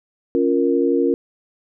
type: chord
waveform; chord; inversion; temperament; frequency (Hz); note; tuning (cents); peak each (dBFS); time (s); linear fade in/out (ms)
sine; Bb minor; first; equal; 277.2 / 349.2 / 466.2; Db4 / F4 / Bb4; 0 / 0 / 0; -19; 0.35-1.14; 0
effects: none